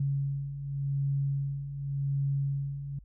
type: beating tone pair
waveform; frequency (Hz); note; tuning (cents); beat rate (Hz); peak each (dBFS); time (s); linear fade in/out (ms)
sine; 138.59 / 139.47; C#3 / C#3; 0 / +11; 0.88; -35 / -29; 0-2.99; 5
effects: added 50 Hz sine -50 dBFS peak until 3.04 s

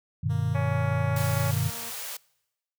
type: chord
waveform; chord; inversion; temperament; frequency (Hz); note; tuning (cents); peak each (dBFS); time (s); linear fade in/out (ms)
sine; G augmented; none; just; 98 / 122.5 / 153.12; G2 / B2 / D#3; 0 / -14 / -27; -28; 0.23-1.7; 10
type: tone with pitch glide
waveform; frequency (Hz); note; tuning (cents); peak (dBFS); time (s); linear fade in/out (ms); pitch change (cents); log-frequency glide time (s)
10% pulse; 233.1 to 231.6; A#3 to A#3; 0 to -11; -34; 0.29-1.91; 20; -11; 0.83-1.34
type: harmonic tone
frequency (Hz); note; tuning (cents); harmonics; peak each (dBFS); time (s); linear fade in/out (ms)
280; C#4; +18; 2 / 3 / 4 / 5 / 6 / 7 / 8 / 9; -33 / -37 / -39 / -41 / -43 / -44 / -45 / -46; 0.54-1.52; 20
type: high-pass noise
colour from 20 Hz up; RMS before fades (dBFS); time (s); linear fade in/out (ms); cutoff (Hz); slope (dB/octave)
white; -36; 1.16-2.17; 5; 440; 48
effects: noise-tail reverb RT60 0.9 s tail -24 dB re dry

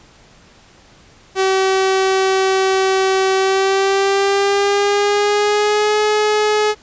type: tone with pitch glide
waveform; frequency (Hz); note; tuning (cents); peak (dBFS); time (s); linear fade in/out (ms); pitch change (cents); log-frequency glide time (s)
sawtooth; 381.9 to 423.7; G4 to G#4; -45 to +35; -9; 1.35-6.75; 50; +180; 3.35-5.99
effects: pink hiss -47 dBFS RMS until 6.82 s + resampled to 16000 Hz

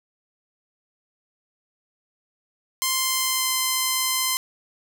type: tone with pitch glide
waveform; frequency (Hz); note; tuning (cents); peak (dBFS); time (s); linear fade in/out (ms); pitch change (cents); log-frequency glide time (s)
5% pulse; 1046.5 to 1035.7; C6 to C6; 0 to -18; -9; 2.82-4.37; 0; -18; 2.92-3.51
effects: none

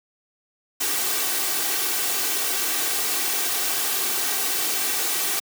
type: noise with comb filter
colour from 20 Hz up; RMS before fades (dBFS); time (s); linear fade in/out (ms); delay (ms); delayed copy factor
white; -24; 0.8-5.4; 10; 2.6; +0.6
effects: high-pass 200 Hz 12 dB/octave

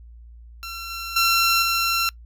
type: tone with level steps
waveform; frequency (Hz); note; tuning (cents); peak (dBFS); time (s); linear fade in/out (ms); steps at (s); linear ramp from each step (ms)
15% pulse; 1358; F6; -49; -25 / -23 / -10 / -13; 0.63-2.09; 0; 0.9 / 1.16 / 1.62; 5
effects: noise-tail reverb RT60 0.1 s tail -24 dB re dry + added 58 Hz sine -41 dBFS peak until 2.25 s

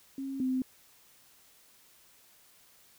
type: tone pair in turn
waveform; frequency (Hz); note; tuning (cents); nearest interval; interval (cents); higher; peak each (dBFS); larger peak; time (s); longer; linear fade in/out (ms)
sine; 270.7 / 258.4; C#4 / C4; -41 / -21; minor second; 80; first; -34 / -27; second; 0.18-0.4 / 0.4-0.62; neither; 2
effects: white hiss -61 dBFS RMS until 2.98 s

